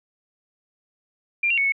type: tone with pitch steps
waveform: sine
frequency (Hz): 2387 / 2759 / 2216 / 2204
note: D7 / F7 / C#7 / C#7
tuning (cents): +28 / -22 / -1 / -11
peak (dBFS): -18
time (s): 1.43-1.722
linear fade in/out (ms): 5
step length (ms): 73
effects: none